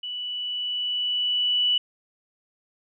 sine tone with level ramp, 2960 Hz, F#7, in tune, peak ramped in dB -30 to -18 dBFS, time 0.03-1.78 s, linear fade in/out 5 ms, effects none

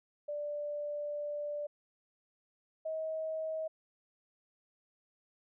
sine tone pair in turn, 588 / 635 Hz, D5 / D#5, +2 / +35 cents, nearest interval minor second, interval 133 cents, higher second, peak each -35 / -34 dBFS, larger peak second, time 0.28-1.67 / 2.85-3.68 s, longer first, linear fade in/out 10 ms, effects none

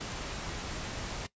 pink noise, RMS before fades -38 dBFS, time 0-1.27 s, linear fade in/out 10 ms, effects noise-tail reverb RT60 0.1 s tail -17 dB re dry + resampled to 16000 Hz

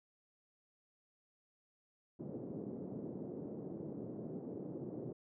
white band-pass noise, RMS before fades -45 dBFS, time 2.19-5.13 s, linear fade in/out 10 ms, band 130 to 420 Hz, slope 24 dB/octave, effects none

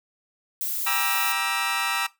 violet noise, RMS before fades -28 dBFS, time 0.61-1.32 s, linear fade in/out 0 ms
20% pulse chord, E half-diminished seventh, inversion first, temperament just, 791.1 / 949.3 / 1186.7 / 1318.5 Hz, G5 / Bb5 / D6 / E6, +16 / +31 / +18 / 0 cents, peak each -27 / -23 / -27 / -22 dBFS, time 0.86-2.07 s, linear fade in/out 10 ms
effects noise-tail reverb RT60 0.2 s tail -19 dB re dry

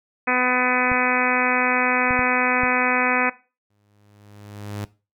harmonic tone, 250.9 Hz, B3, 28 cents sharp, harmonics 1 / 2 / 3 / 4 / 5 / 6 / 7 / 8 / 9 / 10, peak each -27 / -27 / -27 / -27 / -27 / -27 / -27 / -27 / -27 / -27 dBFS, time 0.27-3.3 s, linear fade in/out 10 ms
clicks, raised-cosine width 5 ms, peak -19 dBFS, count 4, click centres 0.917 / 2.108 / 2.192 / 2.635 s
sawtooth tone with exponential growth, 103.1 Hz, G#2, 12 cents flat, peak -23 dBFS, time 3.7-4.85 s, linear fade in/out 5 ms, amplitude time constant 250 ms
effects noise-tail reverb RT60 0.3 s tail -18 dB re dry

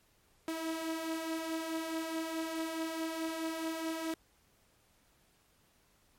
sawtooth beating tone pair, 320 / 324.7 Hz, D#4 / E4, +49 / -26 cents, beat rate 4.7 Hz, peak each -38 / -32 dBFS, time 0.48-4.14 s, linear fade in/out 2 ms, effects pink hiss -69 dBFS RMS until 6.18 s + MP3 64 kbps

